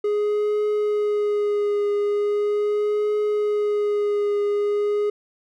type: tone with vibrato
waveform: triangle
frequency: 415.3 Hz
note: G#4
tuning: in tune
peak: -17 dBFS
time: 0.04-5.1 s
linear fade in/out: 5 ms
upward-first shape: triangle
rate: 0.4 Hz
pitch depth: 23 cents each way
effects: none

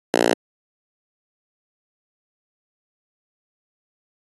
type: tone with high-pass filter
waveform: 5% pulse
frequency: 58.27 Hz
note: A#1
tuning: in tune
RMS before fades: -18 dBFS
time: 0.14-0.34 s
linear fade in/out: 0 ms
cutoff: 330 Hz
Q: 1.2
effects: AAC 32 kbps

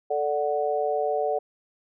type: chord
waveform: sine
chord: D major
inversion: second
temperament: equal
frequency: 440 / 587.3 / 740 Hz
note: A4 / D5 / F#5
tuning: 0 / 0 / 0 cents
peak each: -27 dBFS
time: 0.1-1.39 s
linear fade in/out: 10 ms
effects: none

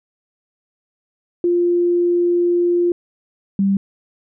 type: tone pair in turn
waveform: sine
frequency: 349.2 / 196.44 Hz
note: F4 / G3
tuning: 0 / +4 cents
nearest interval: minor seventh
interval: 996 cents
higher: first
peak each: -13 dBFS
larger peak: neither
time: 1.44-2.92 / 3.59-3.77 s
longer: first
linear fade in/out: 2 ms
effects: none

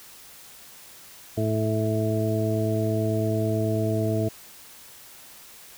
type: harmonic tone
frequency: 109.1 Hz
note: A2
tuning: 14 cents flat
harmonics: 1 / 2 / 3 / 4 / 6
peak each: -25 / -30 / -29 / -30 / -29 dBFS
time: 1.37-4.29 s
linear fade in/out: 10 ms
effects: white hiss -47 dBFS RMS until 5.77 s

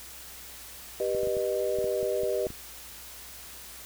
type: chord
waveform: sine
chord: G augmented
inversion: none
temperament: just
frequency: 392 / 490 / 612.5 Hz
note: G4 / B4 / D#5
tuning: 0 / -14 / -27 cents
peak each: -30 dBFS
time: 1-2.47 s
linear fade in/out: 2 ms
type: clicks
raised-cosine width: 3 ms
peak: -28 dBFS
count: 10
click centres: 1.149 / 1.233 / 1.272 / 1.369 / 1.787 / 1.843 / 2.03 / 2.234 / 2.468 / 2.504 s
effects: added 60 Hz sine -55 dBFS peak until 3.85 s + white hiss -45 dBFS RMS until 3.85 s

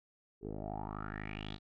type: tone with low-pass filter sweep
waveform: 10% pulse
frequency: 52.1 Hz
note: G#1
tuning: 6 cents sharp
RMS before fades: -42 dBFS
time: 0.41-1.59 s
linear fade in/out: 50 ms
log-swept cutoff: 400 to 4100 Hz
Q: 6.6
effects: none

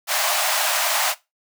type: high-pass noise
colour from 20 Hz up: pink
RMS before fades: -21 dBFS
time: 0.07-1.15 s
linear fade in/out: 50 ms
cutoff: 590 Hz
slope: 96 dB/octave
effects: noise-tail reverb RT60 0.2 s tail -17 dB re dry

